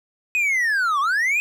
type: linear two-way sweep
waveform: triangle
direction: down then up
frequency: 2532 to 1077 to 2532 Hz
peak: -16 dBFS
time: 0.35-1.4 s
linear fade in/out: 0 ms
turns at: 1 s
effects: none